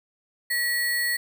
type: tone with sample-and-hold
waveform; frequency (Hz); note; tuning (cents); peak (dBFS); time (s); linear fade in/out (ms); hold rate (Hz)
sine; 1926; B6; -44; -22; 0.5-1.17; 10; 6300
effects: none